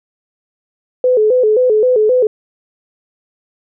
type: tone with vibrato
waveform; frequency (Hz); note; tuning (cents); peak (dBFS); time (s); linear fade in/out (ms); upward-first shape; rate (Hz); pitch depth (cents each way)
sine; 465.4; A#4; -3; -8; 1.04-2.27; 2; square; 3.8; 140
effects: none